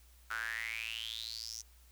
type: tone with high-pass filter sweep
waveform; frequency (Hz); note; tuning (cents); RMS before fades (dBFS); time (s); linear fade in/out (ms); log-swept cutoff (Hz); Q
sawtooth; 112.9; A2; +45; -41; 0.3-1.62; 10; 1400 to 6000; 9.3
effects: added 60 Hz sine -59 dBFS peak until 1.91 s + white hiss -66 dBFS RMS until 1.91 s